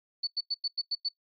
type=tone bursts; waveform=sine; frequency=4477 Hz; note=C#8; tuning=16 cents sharp; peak=-26 dBFS; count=7; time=0.23-1.089 s; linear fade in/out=10 ms; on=43 ms; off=93 ms; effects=noise-tail reverb RT60 0.1 s tail -19 dB re dry + MP3 32 kbps